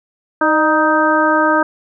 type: harmonic tone with a mistuned harmonic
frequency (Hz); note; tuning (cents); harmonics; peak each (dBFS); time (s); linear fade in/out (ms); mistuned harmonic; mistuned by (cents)
312.7; D#4; +9; 1 / 2 / 3 / 4 / 5; -17 / -17 / -17 / -17 / -17; 0.41-1.63; 5; 2; -44
effects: none